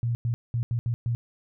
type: tone bursts at uneven times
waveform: sine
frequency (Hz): 118.2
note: A#2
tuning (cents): +24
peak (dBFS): -23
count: 6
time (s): 0.03-0.15 / 0.25-0.34 / 0.54-0.63 / 0.71-0.79 / 0.86-0.94 / 1.06-1.15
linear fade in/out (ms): 0
effects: none